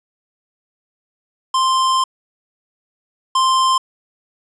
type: tone pair in turn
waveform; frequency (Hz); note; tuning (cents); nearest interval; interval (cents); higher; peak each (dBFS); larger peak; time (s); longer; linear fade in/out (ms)
square; 1046.5 / 1046.5; C6 / C6; 0 / 0; unison; 0; neither; -14 / -13; second; 1.54-2.04 / 3.35-3.78; first; 5
effects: resampled to 22050 Hz + 8-bit